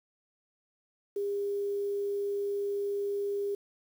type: tone with quantisation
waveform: sine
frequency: 403.5 Hz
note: G#4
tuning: 50 cents flat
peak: -29 dBFS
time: 1.16-3.55 s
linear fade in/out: 5 ms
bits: 9
effects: none